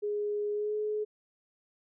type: tone with pitch glide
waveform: sine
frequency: 415.3 to 424.3 Hz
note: G#4 to G#4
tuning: 0 to +37 cents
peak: -29 dBFS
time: 0.02-1.05 s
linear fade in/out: 20 ms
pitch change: +37 cents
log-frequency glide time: 0.53-0.76 s
effects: none